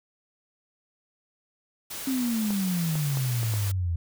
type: noise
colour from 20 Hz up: white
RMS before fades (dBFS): -36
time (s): 1.9-3.72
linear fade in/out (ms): 10
type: exponential sweep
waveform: sine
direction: down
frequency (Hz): 270.8 to 82.41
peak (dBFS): -24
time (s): 2.07-3.96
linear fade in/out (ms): 5
type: clicks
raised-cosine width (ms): 1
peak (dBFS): -23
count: 5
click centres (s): 2.506 / 2.955 / 3.172 / 3.432 / 3.538
effects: none